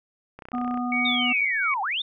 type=click train; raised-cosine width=0.5 ms; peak=-25 dBFS; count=13; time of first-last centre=0.39-0.775 s; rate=31.2 Hz
type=harmonic tone; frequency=245.7 Hz; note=B3; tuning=9 cents flat; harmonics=1 / 3 / 5; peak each=-26 / -31 / -33 dBFS; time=0.53-1.33 s; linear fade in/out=10 ms
type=tone with tremolo; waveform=sine; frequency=2247 Hz; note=C#7; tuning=23 cents sharp; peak=-22 dBFS; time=0.92-1.74 s; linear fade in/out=2 ms; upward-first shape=sine; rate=2.8 Hz; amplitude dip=40%
type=linear two-way sweep; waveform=sine; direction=down then up; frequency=3729 to 745 to 3729 Hz; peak=-24 dBFS; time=1.05-2.02 s; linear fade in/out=5 ms; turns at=1.82 s
effects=none